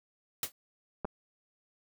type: noise with exponential decay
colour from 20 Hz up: white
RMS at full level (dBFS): -28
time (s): 0.43-0.52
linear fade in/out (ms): 2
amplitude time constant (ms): 19
type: clicks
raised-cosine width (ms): 1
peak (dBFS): -21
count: 2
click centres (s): 1.047 / 1.052
effects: none